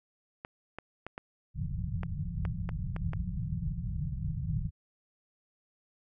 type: clicks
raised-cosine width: 0.5 ms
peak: -24 dBFS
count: 9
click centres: 0.449 / 0.786 / 1.066 / 1.179 / 2.033 / 2.452 / 2.691 / 2.964 / 3.134 s
type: low-pass noise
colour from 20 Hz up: white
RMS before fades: -34 dBFS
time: 1.54-4.71 s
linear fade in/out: 50 ms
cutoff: 180 Hz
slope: 96 dB/octave
effects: none